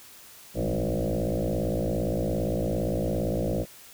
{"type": "tone with frequency modulation", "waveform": "sine", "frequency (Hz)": 196.6, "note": "G3", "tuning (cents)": 5, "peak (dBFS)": -24, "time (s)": [0.54, 3.66], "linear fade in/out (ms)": 50, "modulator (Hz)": 57.5, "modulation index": 7.3, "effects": ["white hiss -49 dBFS RMS until 3.93 s"]}